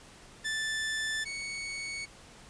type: tone pair in turn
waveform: sawtooth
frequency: 1760 / 2225 Hz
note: A6 / C#7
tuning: 0 / +6 cents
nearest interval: major third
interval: 406 cents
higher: second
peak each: -27 / -32 dBFS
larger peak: first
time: 0.44-1.25 / 1.25-2.06 s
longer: neither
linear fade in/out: 20 ms
effects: pink hiss -53 dBFS RMS until 2.49 s + resampled to 22050 Hz